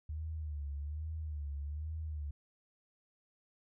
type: tone with vibrato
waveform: sine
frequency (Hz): 75.1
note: D2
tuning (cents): +39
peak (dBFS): -37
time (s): 0.09-2.31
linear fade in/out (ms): 5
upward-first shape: sine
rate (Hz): 1.2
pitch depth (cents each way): 98
effects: none